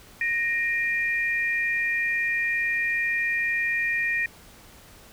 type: tone pair together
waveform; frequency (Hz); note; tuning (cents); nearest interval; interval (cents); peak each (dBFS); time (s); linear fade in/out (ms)
sine; 1862.1 / 2400; A#6 / D7; -2 / +37; major third; 439; -24 / -27; 0.21-4.26; 2
effects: pink hiss -50 dBFS RMS until 5.12 s